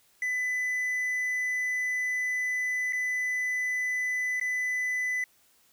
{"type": "tone with dropouts", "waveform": "triangle", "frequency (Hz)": 2000, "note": "B6", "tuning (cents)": 21, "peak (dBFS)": -25, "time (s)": [0.22, 5.24], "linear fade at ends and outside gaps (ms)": 2, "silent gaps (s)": [[2.925, 2.931], [4.399, 4.412]], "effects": ["white hiss -64 dBFS RMS until 5.72 s"]}